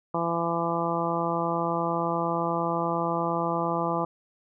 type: harmonic tone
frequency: 168.6 Hz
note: E3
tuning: 39 cents sharp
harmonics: 1 / 2 / 3 / 4 / 5 / 6 / 7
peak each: -32 / -32 / -32 / -32 / -32 / -32 / -32 dBFS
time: 0.14-4.05 s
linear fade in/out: 5 ms
effects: none